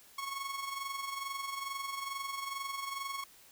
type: tone with amplitude modulation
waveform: sawtooth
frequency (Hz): 1100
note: C#6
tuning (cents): -14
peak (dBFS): -31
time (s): 0.18-3.24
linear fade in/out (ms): 5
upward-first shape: sine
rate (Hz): 22.3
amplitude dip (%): 55
effects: white hiss -59 dBFS RMS until 3.51 s